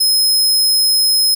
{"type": "tone", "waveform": "sawtooth", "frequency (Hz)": 5130, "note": "E8", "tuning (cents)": -48, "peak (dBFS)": -8, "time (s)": [0, 1.35], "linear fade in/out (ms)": 10, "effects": []}